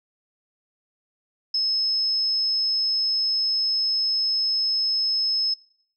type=tone; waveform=sine; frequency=5190 Hz; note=E8; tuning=28 cents flat; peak=-20 dBFS; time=1.54-5.54 s; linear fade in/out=5 ms; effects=noise-tail reverb RT60 0.6 s tail -21 dB re dry